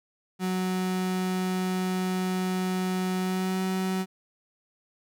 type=tone with pitch glide; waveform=35% pulse; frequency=185 to 187.8 Hz; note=F#3 to F#3; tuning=0 to +26 cents; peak=-24 dBFS; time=0.39-4.06 s; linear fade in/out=50 ms; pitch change=+26 cents; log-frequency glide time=3.18-3.6 s; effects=none